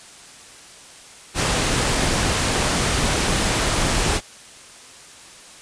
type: noise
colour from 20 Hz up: pink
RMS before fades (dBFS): -20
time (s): 1.34-4.21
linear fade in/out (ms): 50
effects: white hiss -43 dBFS RMS until 5.61 s + resampled to 22050 Hz